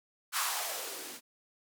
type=noise with band-pass filter sweep; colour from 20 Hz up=violet; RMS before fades=-36 dBFS; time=0.32-1.21 s; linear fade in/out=50 ms; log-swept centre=1300 to 230 Hz; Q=3.1; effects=none